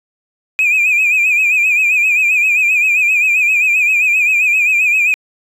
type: tone with vibrato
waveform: triangle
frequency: 2467 Hz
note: D#7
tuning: 15 cents flat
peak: -7 dBFS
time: 0.59-5.14 s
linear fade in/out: 0 ms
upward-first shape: sine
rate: 7.6 Hz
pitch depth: 78 cents each way
effects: tanh soft clip ceiling -5 dBFS